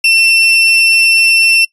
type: tone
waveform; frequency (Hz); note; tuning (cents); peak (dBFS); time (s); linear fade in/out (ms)
35% pulse; 2696; E7; +38; -5; 0.04-1.65; 5
effects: noise-tail reverb RT60 0.1 s tail -23 dB re dry + resampled to 24000 Hz